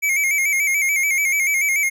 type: tone with vibrato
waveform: square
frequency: 2217 Hz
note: C#7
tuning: in tune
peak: -17 dBFS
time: 0.02-1.9 s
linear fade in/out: 20 ms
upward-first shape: square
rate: 6.9 Hz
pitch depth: 61 cents each way
effects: none